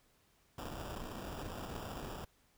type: noise with sample-and-hold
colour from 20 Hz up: pink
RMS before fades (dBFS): -44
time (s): 0.58-2.25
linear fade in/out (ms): 5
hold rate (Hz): 2100
effects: pink hiss -71 dBFS RMS until 2.57 s